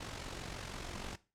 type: noise with amplitude modulation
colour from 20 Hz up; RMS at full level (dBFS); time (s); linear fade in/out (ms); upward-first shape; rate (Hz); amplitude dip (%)
pink; -41; 0-1.16; 10; sine; 46.2; 60
effects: noise-tail reverb RT60 0.3 s tail -17 dB re dry + low-pass 7000 Hz 12 dB/octave